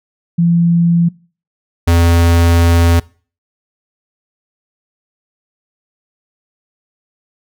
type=tone pair in turn; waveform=sine / square; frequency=170.2 / 84.83 Hz; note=F3 / F2; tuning=-44 / -50 cents; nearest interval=octave; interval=1206 cents; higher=first; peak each=-8 dBFS; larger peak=neither; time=0.38-1.09 / 1.87-3 s; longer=second; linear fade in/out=10 ms; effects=noise-tail reverb RT60 0.4 s tail -23 dB re dry